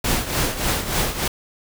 pink noise with tremolo, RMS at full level -19 dBFS, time 0.04-1.28 s, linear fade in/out 5 ms, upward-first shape triangle, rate 3.4 Hz, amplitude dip 75%, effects none

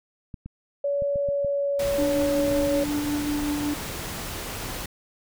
clicks, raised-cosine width 5 ms, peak -24 dBFS, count 11, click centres 0.342 / 0.46 / 1.022 / 1.158 / 1.288 / 1.447 / 2.025 / 2.482 / 2.514 / 2.674 / 2.885 s
sine tone with pitch glide, 567 to 562.4 Hz, C#5 to C#5, +39 to +25 cents, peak -22 dBFS, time 0.84-2.84 s, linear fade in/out 5 ms, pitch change -14 cents, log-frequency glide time 1.12-2.03 s
pink noise, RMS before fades -33 dBFS, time 1.79-4.86 s, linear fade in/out 5 ms
triangle tone with tremolo, 293.7 Hz, D4, in tune, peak -21 dBFS, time 1.98-3.74 s, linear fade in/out 5 ms, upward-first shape triangle, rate 5.4 Hz, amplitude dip 35%
effects none

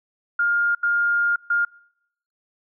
sine tone bursts at uneven times, 1411 Hz, F6, 17 cents sharp, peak -17 dBFS, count 3, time 0.39-0.75 / 0.83-1.36 / 1.5-1.65 s, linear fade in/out 5 ms, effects noise-tail reverb RT60 0.8 s tail -25 dB re dry

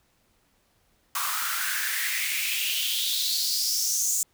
white noise with high-pass filter sweep, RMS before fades -27 dBFS, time 1.15-4.23 s, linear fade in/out 2 ms, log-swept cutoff 1100 to 7200 Hz, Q 5.2, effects pink hiss -67 dBFS RMS until 4.33 s

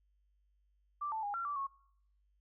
sine tone with pitch steps, 1173 / 881 / 816 / 1367 / 1161 / 1098 Hz, D6 / A5 / G#5 / F6 / D6 / C#6, -2 / +2 / -31 / -37 / -20 / -17 cents, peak -35 dBFS, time 1.01-1.67 s, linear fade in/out 10 ms, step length 110 ms, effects noise-tail reverb RT60 0.7 s tail -24 dB re dry + added 50 Hz sine -70 dBFS peak until 2.4 s

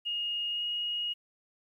sine tone with pitch glide, 2856 to 2879 Hz, F7 to F#7, +38 to -48 cents, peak -30 dBFS, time 0.05-1.14 s, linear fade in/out 20 ms, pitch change +14 cents, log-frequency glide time 0.5-0.64 s, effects 11-bit

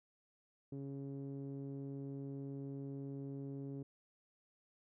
sawtooth tone with low-pass filter, 138.2 Hz, C#3, 5 cents flat, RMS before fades -45 dBFS, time 0.72-3.83 s, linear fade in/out 5 ms, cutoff 350 Hz, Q 2.9, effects none

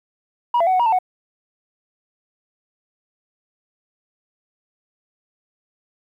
sine tone with pitch steps, 961 / 676 / 749 / 739 / 953 / 891 / 738 Hz, B5 / E5 / F#5 / F#5 / A#5 / A5 / F#5, -48 / +43 / +21 / -2 / +38 / +22 / -5 cents, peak -12 dBFS, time 0.54-0.988 s, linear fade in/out 5 ms, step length 64 ms, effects tanh soft clip ceiling -12 dBFS + 9-bit

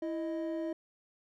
triangle tone pair together, 330 / 623 Hz, E4 / D#5, +2 / +2 cents, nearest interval major seventh, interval 1100 cents, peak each -32 / -36 dBFS, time 0.02-0.73 s, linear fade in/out 5 ms, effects tanh soft clip ceiling -24 dBFS

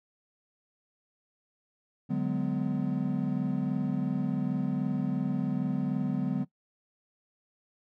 triangle chord, G# half-diminished seventh, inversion second, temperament equal with one note detuned, 146.83 / 185 / 207.7 / 251.3 Hz, D3 / F#3 / G#3 / B3, 0 / 0 / 0 / +30 cents, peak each -31 / -30 / -32 / -30 dBFS, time 2.09-6.45 s, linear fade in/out 20 ms, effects noise-tail reverb RT60 0.1 s tail -19 dB re dry

